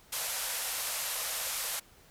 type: band-pass noise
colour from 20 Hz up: white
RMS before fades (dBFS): -35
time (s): 0.12-1.8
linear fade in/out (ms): 10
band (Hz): 470 to 14000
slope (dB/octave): 96
effects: pink hiss -59 dBFS RMS until 2.1 s